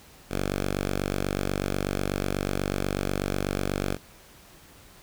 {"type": "tone", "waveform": "5% pulse", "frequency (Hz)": 48.15, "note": "G1", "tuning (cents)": -30, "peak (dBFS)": -15, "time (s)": [0.29, 3.98], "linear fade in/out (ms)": 50, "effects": ["pink hiss -52 dBFS RMS until 5.02 s"]}